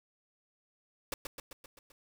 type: noise with echo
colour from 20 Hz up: pink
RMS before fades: -36 dBFS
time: 1.12-1.14 s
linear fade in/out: 2 ms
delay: 130 ms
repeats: 6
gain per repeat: -4 dB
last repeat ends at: 1.92 s
effects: none